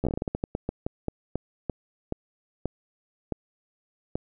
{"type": "slowing click train", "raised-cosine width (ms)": 2, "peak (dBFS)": -14, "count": 21, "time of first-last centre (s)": [0.04, 4.155], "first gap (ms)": 12, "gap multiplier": 1.25, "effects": []}